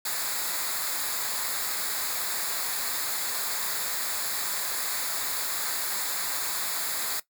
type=noise with comb filter; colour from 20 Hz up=white; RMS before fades=-30 dBFS; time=0.05-7.2 s; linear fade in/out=5 ms; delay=0.34 ms; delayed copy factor=-0.7; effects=noise-tail reverb RT60 0.1 s tail -17 dB re dry